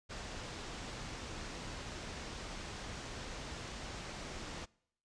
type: low-pass noise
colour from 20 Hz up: pink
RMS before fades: -45 dBFS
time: 0.09-4.66 s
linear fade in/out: 20 ms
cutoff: 7200 Hz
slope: 24 dB/octave
effects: noise-tail reverb RT60 0.7 s tail -25 dB re dry + resampled to 22050 Hz